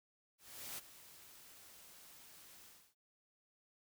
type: noise with ADSR envelope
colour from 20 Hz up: white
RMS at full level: -45 dBFS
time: 0.38-2.95 s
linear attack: 400 ms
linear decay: 20 ms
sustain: -14 dB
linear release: 290 ms
effects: none